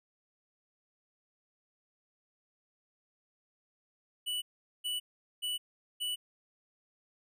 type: tone bursts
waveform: square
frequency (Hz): 2960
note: F#7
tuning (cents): 0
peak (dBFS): -33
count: 4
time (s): 4.26-6.16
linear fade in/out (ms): 20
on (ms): 160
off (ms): 420
effects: none